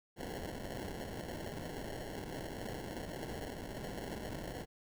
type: noise with sample-and-hold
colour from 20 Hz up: white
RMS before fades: -43 dBFS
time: 0.16-4.66 s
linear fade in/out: 50 ms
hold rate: 1225 Hz
effects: none